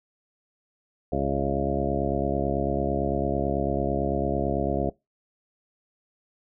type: harmonic tone with a mistuned harmonic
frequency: 69 Hz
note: C#2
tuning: 7 cents flat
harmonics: 1 / 2 / 3 / 4 / 5 / 6 / 8 / 9 / 10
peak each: -32 / -32 / -32 / -32 / -32 / -32 / -32 / -32 / -32 dBFS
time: 1.12-4.9 s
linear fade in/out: 5 ms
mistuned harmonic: 1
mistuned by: -21 cents
effects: noise-tail reverb RT60 0.2 s tail -22 dB re dry